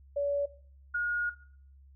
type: tone pair in turn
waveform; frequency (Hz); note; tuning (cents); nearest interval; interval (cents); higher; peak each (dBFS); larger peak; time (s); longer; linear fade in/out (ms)
sine; 570 / 1436.3; C#5 / F6; +48 / +48; octave + major third; 1600; second; -27; neither; 0.16-0.46 / 0.94-1.3; second; 10
effects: noise-tail reverb RT60 0.5 s tail -17 dB re dry + added 68 Hz sine -53 dBFS peak until 1.95 s